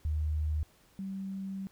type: tone pair in turn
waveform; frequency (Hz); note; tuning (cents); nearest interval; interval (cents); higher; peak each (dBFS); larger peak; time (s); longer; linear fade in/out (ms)
sine; 76.7 / 193.27; D#2 / G3; -24 / -24; octave + major third; 1600; second; -28 / -35; first; 0.05-0.63 / 0.99-1.67; second; 0
effects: pink hiss -64 dBFS RMS until 1.71 s

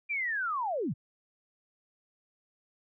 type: linear sweep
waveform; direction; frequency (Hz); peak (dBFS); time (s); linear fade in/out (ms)
sine; down; 2410 to 92.5; -29; 0.09-0.94; 20
effects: none

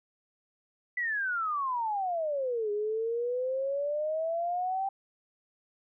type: exponential two-way sweep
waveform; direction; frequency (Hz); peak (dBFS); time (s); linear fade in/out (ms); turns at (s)
sine; down then up; 2000 to 410.1 to 788; -28; 0.97-4.89; 5; 2.71
effects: none

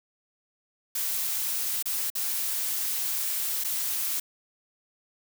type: noise with dropouts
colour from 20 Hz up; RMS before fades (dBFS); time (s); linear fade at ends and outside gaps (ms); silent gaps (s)
blue; -29; 0.95-4.2; 5; 1.826-1.856 / 2.102-2.152 / 3.639-3.645
effects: none

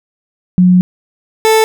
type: tone pair in turn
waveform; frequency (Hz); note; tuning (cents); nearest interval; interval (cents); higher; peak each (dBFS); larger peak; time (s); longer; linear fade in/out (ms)
sine / 30% pulse; 181.2 / 440.3; F#3 / A4; -36 / +1; octave + minor third; 1537; second; -4; neither; 0.58-0.81 / 1.45-1.64; first; 0
effects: none

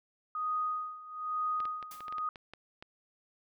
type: tone with tremolo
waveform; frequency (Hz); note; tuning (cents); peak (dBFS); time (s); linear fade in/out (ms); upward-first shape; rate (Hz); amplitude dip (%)
sine; 1244.5; D#6; 0; -29; 0.35-2.29; 2; sine; 1.1; 85
type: clicks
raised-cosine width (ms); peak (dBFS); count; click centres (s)
0.3; -30; 10; 1.603 / 1.654 / 1.827 / 2.006 / 2.082 / 2.125 / 2.183 / 2.358 / 2.536 / 2.825
type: noise with exponential decay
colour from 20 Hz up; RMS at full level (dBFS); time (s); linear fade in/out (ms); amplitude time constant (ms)
white; -46; 1.91-2.14; 2; 49
effects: none

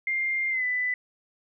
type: tone with pitch glide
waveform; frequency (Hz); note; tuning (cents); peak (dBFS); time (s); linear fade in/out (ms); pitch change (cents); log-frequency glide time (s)
sine; 2108 to 1994.3; C7 to B6; +12 to +16; -24; 0.07-0.94; 2; -96; 0.5-0.64
effects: none

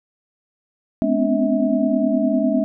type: tone cluster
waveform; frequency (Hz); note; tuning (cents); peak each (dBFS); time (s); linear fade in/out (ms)
sine; 211.7 / 249.7 / 259.4 / 288.8 / 645; G#3 / B3 / C4 / D4 / E5; +33 / +19 / -15 / -29 / -38; -22; 1.02-2.64; 0
effects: none

